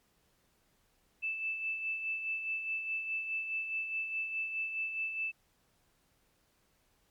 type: tone with tremolo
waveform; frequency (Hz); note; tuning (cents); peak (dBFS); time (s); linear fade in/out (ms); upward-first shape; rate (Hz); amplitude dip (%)
sine; 2637; E7; 0; -31; 1.22-5.32; 20; sine; 4.8; 50
effects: pink hiss -72 dBFS RMS until 7.1 s + MP3 96 kbps